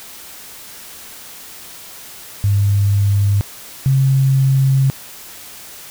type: tone pair in turn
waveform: sine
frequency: 100.7 / 134.42 Hz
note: G2 / C3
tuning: +47 / +47 cents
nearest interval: perfect fourth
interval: 500 cents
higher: second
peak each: -11 / -10 dBFS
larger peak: second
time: 2.44-3.41 / 3.86-4.9 s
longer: second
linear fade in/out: 0 ms
effects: white hiss -36 dBFS RMS until 5.9 s